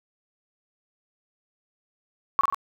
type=tone with echo; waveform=sine; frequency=1113 Hz; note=C#6; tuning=7 cents sharp; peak=-15 dBFS; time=2.39-2.41 s; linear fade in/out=0 ms; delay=45 ms; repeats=3; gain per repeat=-3 dB; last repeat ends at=2.545 s; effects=none